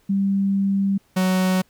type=tone pair in turn; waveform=sine / 45% pulse; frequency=196.5 / 185.86 Hz; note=G3 / F#3; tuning=+4 / +8 cents; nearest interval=minor second; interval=96 cents; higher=first; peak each=-17 dBFS; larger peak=neither; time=0.09-0.98 / 1.16-1.62 s; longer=first; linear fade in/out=10 ms; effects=pink hiss -61 dBFS RMS until 1.69 s